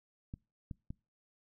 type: clicks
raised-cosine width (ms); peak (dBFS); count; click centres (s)
5; -29; 3; 0.339 / 0.712 / 0.905
effects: noise-tail reverb RT60 0.3 s tail -26 dB re dry